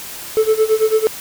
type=tone with tremolo; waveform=triangle; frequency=437.5 Hz; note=A4; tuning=10 cents flat; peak=-6 dBFS; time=0.37-1.07 s; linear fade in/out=0 ms; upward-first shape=sine; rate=9 Hz; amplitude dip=90%; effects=tanh soft clip ceiling -2 dBFS + white hiss -31 dBFS RMS until 1.2 s